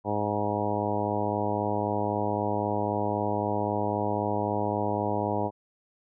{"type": "harmonic tone with a mistuned harmonic", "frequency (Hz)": 103.83, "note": "G#2", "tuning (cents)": 0, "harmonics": [1, 2, 3, 4, 5, 6, 7, 8, 9], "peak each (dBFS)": [-34, -34, -34, -34, -34, -34, -34, -34, -34], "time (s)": [0.04, 5.51], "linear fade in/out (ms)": 50, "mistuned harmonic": 9, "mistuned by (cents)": 33, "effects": []}